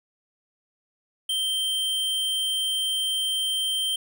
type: tone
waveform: square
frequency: 3136 Hz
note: G7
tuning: in tune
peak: -24 dBFS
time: 1.29-3.96 s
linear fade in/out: 5 ms
effects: none